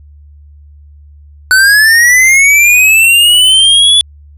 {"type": "linear sweep", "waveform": "square", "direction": "up", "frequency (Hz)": [1488, 3457], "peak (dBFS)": -4, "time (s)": [1.51, 4.01], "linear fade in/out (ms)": 0, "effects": ["added 73 Hz sine -34 dBFS peak until 4.37 s", "resampled to 32000 Hz"]}